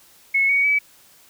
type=tone with pitch steps; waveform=sine; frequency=2191 / 2240 / 2289 Hz; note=C#7 / C#7 / D7; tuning=-21 / +18 / -45 cents; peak=-15 dBFS; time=0.34-0.79 s; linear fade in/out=10 ms; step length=150 ms; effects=white hiss -52 dBFS RMS until 1.29 s